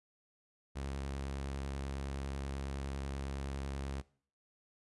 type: tone with vibrato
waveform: sawtooth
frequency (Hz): 68.5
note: C#2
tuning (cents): -20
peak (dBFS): -34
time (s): 0.75-4.02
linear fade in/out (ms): 20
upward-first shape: triangle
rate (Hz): 10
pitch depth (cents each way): 23
effects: noise-tail reverb RT60 0.5 s tail -21 dB re dry + resampled to 24000 Hz